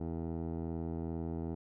15% pulse tone with low-pass filter, 82.41 Hz, E2, in tune, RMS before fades -38 dBFS, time 0-1.55 s, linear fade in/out 10 ms, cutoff 540 Hz, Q 1.8, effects none

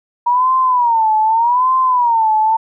sine tone with vibrato, 948 Hz, A#5, 29 cents sharp, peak -10 dBFS, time 0.26-2.57 s, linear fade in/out 10 ms, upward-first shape sine, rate 0.83 Hz, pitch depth 160 cents each way, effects none

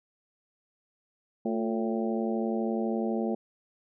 harmonic tone with a mistuned harmonic, 112 Hz, A2, 31 cents sharp, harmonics 2 / 3 / 4 / 5 / 6 / 7, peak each -29 / -33 / -35 / -37 / -39 / -40 dBFS, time 1.45-3.35 s, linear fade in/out 5 ms, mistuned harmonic 3, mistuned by +80 cents, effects none

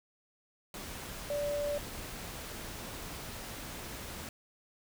sine tone in noise, 581 Hz, D5, 19 cents flat, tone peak -31 dBFS, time 1.3-1.78 s, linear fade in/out 2 ms, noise pink, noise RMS -43 dBFS, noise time 0.74-4.29 s, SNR +9 dB, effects none

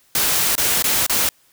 white noise with dropouts, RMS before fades -18 dBFS, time 0.15-1.29 s, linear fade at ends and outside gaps 2 ms, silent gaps 0.554-0.579 / 0.824-0.841 / 1.065-1.096 s, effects white hiss -57 dBFS RMS until 1.52 s

